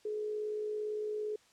sine tone with amplitude modulation, 424.6 Hz, G#4, 38 cents sharp, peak -32 dBFS, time 0.05-1.36 s, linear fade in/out 5 ms, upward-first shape sine, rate 57.7 Hz, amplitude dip 35%, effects white hiss -65 dBFS RMS until 1.52 s + low-pass 7000 Hz 12 dB/octave

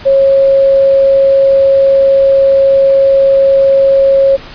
sine tone, 545 Hz, C#5, 29 cents flat, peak -4 dBFS, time 0.05-4.37 s, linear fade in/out 20 ms, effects pink hiss -31 dBFS RMS until 4.54 s + resampled to 11025 Hz

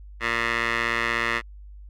15% pulse tone with band-pass filter, 116.54 Hz, A#2, in tune, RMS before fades -25 dBFS, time 0.2-1.42 s, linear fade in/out 50 ms, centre 1900 Hz, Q 2.4, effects added 50 Hz sine -40 dBFS peak until 1.89 s

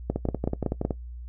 two click trains, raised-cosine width 2 ms, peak -11 / -13 dBFS, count 5 / 9, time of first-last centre 0.1-0.85 / 0.16-0.908 s, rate 5.33 / 10.7 Hz, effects noise-tail reverb RT60 0.1 s tail -18 dB re dry + added 60 Hz sine -36 dBFS peak until 1.28 s

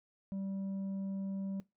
sine tone with tanh clipping, 194.3 Hz, G3, 15 cents flat, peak -37 dBFS, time 0.32-1.6 s, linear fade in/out 0 ms, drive 5 dB, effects noise-tail reverb RT60 0.2 s tail -20 dB re dry

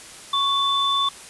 sine tone pair together, 1108.7 / 3520 Hz, C#6 / A7, 0 / 0 cents, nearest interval octave + minor sixth, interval 2000 cents, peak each -21 dBFS, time 0.33-1.09 s, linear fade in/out 5 ms, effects white hiss -41 dBFS RMS until 1.29 s + resampled to 24000 Hz

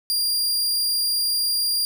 sawtooth tone, 4789 Hz, D8, 33 cents sharp, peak -17 dBFS, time 0.1-1.85 s, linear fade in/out 0 ms, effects none

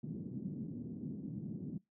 pink band-pass noise, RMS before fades -43 dBFS, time 0.03-1.78 s, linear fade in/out 5 ms, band 150 to 260 Hz, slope 24 dB/octave, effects noise-tail reverb RT60 0.2 s tail -24 dB re dry

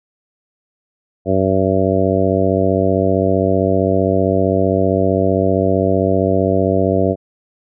harmonic tone, 95.4 Hz, G2, 47 cents flat, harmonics 1 / 2 / 3 / 4 / 5 / 6 / 7, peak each -20 / -20 / -20 / -20 / -20 / -20 / -20 dBFS, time 1.25-7.16 s, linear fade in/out 50 ms, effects none

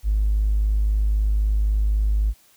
triangle tone with tanh clipping, 51.91 Hz, G#1, in tune, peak -16 dBFS, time 0.03-2.34 s, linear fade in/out 50 ms, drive 1 dB, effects white hiss -56 dBFS RMS until 2.56 s

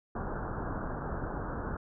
pink low-pass noise, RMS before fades -36 dBFS, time 0.15-1.77 s, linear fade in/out 5 ms, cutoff 1600 Hz, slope 96 dB/octave, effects none

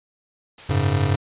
white noise, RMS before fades -40 dBFS, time 0.58-1.11 s, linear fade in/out 2 ms
square chord, F# suspended second, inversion none, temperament just, 92.5 / 104.06 / 138.75 Hz, F#2 / G#2 / C#3, 0 / +4 / +2 cents, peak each -23 dBFS, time 0.69-1.16 s, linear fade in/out 10 ms
effects resampled to 8000 Hz

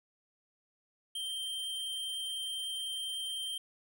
square tone, 3147 Hz, G7, 6 cents sharp, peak -36 dBFS, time 1.15-3.58 s, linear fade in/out 5 ms, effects none

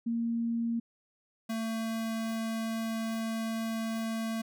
sine / square tone pair in turn, 232 / 224.7 Hz, A#3 / A3, -8 / +37 cents, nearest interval minor second, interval 55 cents, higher first, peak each -28 / -32 dBFS, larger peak first, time 0.06-0.8 / 1.49-4.42 s, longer second, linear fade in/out 10 ms, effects none

